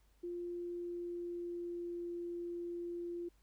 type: tone with pitch glide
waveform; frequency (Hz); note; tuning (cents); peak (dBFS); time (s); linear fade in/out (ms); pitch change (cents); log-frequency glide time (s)
sine; 349.2 to 346; F4 to F4; 0 to -16; -39; 0.23-3.29; 10; -16; 0.49-2.12
effects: added 50 Hz sine -67 dBFS peak until 3.42 s + pink hiss -75 dBFS RMS until 3.42 s